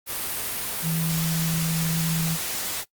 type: tone in noise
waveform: sine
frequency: 163.2 Hz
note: E3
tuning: 17 cents flat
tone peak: -23 dBFS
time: 0.82-2.38 s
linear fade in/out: 50 ms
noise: white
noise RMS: -29 dBFS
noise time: 0.06-2.85 s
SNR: +3 dB
effects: noise-tail reverb RT60 0.1 s tail -20 dB re dry + Opus 32 kbps